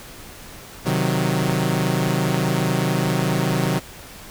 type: chord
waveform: sawtooth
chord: C diminished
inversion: none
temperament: equal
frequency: 130.81 / 155.56 / 185 Hz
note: C3 / Eb3 / Gb3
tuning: 0 / 0 / 0 cents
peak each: -19 dBFS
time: 0.85-3.8 s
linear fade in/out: 20 ms
effects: pink hiss -40 dBFS RMS until 4.3 s